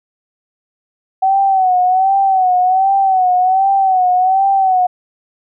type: tone with vibrato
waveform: sine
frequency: 755 Hz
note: F#5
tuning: 35 cents sharp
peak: -9 dBFS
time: 1.22-4.87 s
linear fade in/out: 10 ms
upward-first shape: sine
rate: 1.3 Hz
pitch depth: 70 cents each way
effects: none